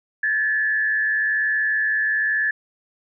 sine tone with frequency modulation, 1727 Hz, A6, 33 cents flat, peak -18 dBFS, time 0.23-2.51 s, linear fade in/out 5 ms, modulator 101 Hz, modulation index 0.63, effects none

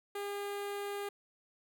sawtooth tone with notch filter, 404.7 Hz, G#4, 45 cents flat, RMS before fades -39 dBFS, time 0.15-1.09 s, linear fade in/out 5 ms, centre 5500 Hz, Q 1.7, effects none

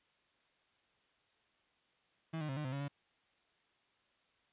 35% pulse tone with pitch steps, 161.8 / 152.5 / 134 / 150.9 / 130.3 / 139.6 / 142.3 Hz, E3 / D#3 / C3 / D3 / C3 / C#3 / C#3, -32 / -34 / +42 / +47 / -7 / +13 / +46 cents, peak -36 dBFS, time 2.33-2.883 s, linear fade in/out 10 ms, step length 79 ms, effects white hiss -74 dBFS RMS until 4.52 s + resampled to 8000 Hz

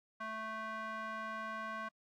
square tone with band-pass filter, 220 Hz, A3, in tune, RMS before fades -42 dBFS, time 0.2-1.89 s, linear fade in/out 10 ms, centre 1300 Hz, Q 3.3, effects AAC 64 kbps

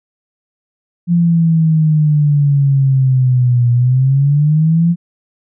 sine exponential two-way sweep, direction down then up, 174 to 120 to 174 Hz, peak -8 dBFS, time 1.07-4.96 s, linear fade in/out 50 ms, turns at 3.71 s, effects none

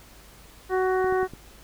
harmonic tone, 373.1 Hz, F#4, 14 cents sharp, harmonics 1 / 2 / 3 / 4 / 5, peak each -22 / -28 / -32 / -34 / -36 dBFS, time 0.69-1.28 s, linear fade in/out 50 ms
clicks, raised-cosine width 3 ms, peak -26 dBFS, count 4, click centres 1.044 / 1.125 / 1.23 / 1.336 s
effects added 50 Hz sine -51 dBFS peak until 1.63 s + pink hiss -51 dBFS RMS until 1.63 s

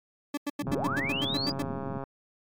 40% pulse tone bursts, 289 Hz, D4, 28 cents flat, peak -27 dBFS, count 11, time 0.34-1.624 s, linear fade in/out 5 ms, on 34 ms, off 91 ms
white band-pass noise, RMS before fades -37 dBFS, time 0.61-1.98 s, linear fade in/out 5 ms, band 100 to 260 Hz, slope 24 dB/octave
click train, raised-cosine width 1 ms, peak -23 dBFS, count 187, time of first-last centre 0.67-2.038 s, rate 136 Hz
sine linear sweep, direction up, 33.7 to 4937 Hz, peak -29 dBFS, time 0.7-1.52 s, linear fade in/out 10 ms
effects MP3 96 kbps

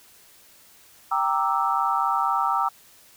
sine chord, E half-diminished seventh, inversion first, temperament equal, 784 / 932.3 / 1174.7 / 1318.5 Hz, G5 / Bb5 / D6 / E6, 0 / 0 / 0 / 0 cents, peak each -26 / -26 / -26 / -25 dBFS, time 1.11-2.69 s, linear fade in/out 10 ms, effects white hiss -53 dBFS RMS until 3.16 s

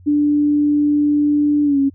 sine tone with pitch glide, 293.7 to 275.6 Hz, D4 to C#4, 0 to -10 cents, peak -12 dBFS, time 0.06-1.9 s, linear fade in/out 20 ms, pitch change -110 cents, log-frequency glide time 1.64-1.79 s, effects added 91 Hz sine -41 dBFS peak until 1.94 s

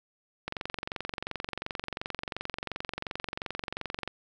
click train, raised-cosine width 0.3 ms, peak -17 dBFS, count 83, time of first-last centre 0.48-4.076 s, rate 22.8 Hz, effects none

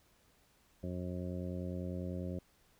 harmonic tone, 90 Hz, F#2, 47 cents flat, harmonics 1 / 2 / 3 / 4 / 5 / 6 / 7, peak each -41 / -41 / -46 / -47 / -54 / -47 / -53 dBFS, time 0.83-2.39 s, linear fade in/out 5 ms, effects pink hiss -69 dBFS RMS until 2.79 s

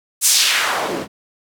white noise with band-pass filter sweep, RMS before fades -17 dBFS, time 0.21-1.08 s, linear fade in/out 50 ms, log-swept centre 9400 to 220 Hz, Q 1.4, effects none

